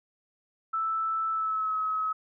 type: tone with pitch glide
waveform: sine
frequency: 1318.5 to 1281 Hz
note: E6 to E6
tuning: 0 to -50 cents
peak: -26 dBFS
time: 0.73-2.13 s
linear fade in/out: 10 ms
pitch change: -50 cents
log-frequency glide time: 1.31-1.76 s
effects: none